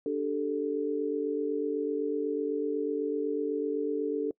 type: chord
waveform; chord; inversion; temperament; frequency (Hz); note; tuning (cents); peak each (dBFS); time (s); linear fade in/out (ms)
sine; D suspended fourth; none; equal; 293.7 / 392 / 440; D4 / G4 / A4; 0 / 0 / 0; -32 / -35 / -30; 0.06-4.31; 2
effects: noise-tail reverb RT60 0.1 s tail -25 dB re dry